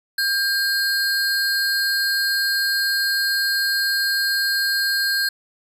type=tone pair together; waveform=square; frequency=1600 / 4271 Hz; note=G6 / C8; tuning=+35 / +35 cents; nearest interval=octave + perfect fourth; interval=1700 cents; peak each=-21 / -23 dBFS; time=0.18-5.29 s; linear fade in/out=5 ms; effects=resampled to 32000 Hz + 9-bit